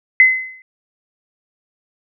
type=tone with exponential decay; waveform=sine; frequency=2043 Hz; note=C7; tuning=42 cents flat; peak=-3 dBFS; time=0.2-0.62 s; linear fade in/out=1 ms; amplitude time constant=91 ms; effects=none